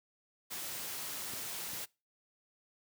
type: noise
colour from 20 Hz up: white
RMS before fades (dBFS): -41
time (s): 0.5-1.86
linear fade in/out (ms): 20
type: clicks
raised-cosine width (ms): 3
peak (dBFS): -35 / -35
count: 2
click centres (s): 1.336 / 1.733
effects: noise-tail reverb RT60 0.3 s tail -25 dB re dry + high-pass 80 Hz 12 dB/octave